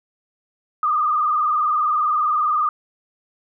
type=tone with vibrato; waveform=sine; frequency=1222 Hz; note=D#6; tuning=32 cents flat; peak=-16 dBFS; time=0.83-2.69 s; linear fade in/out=2 ms; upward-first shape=sine; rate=20 Hz; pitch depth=72 cents each way; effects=none